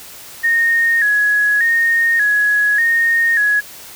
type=tone with vibrato; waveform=sine; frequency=1760 Hz; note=A6; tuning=in tune; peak=-11 dBFS; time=0.43-3.61 s; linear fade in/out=20 ms; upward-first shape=square; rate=0.85 Hz; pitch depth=83 cents each way; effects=white hiss -36 dBFS RMS until 3.95 s